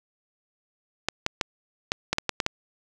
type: clicks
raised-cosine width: 0.2 ms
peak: -6 dBFS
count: 9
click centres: 1.086 / 1.264 / 1.412 / 1.919 / 2.13 / 2.184 / 2.293 / 2.402 / 2.464 s
effects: none